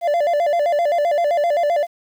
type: tone with vibrato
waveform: triangle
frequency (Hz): 635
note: D#5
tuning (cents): +35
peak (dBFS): -13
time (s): 0.01-1.87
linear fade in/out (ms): 50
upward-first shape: square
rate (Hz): 7.7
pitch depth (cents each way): 140
effects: 8-bit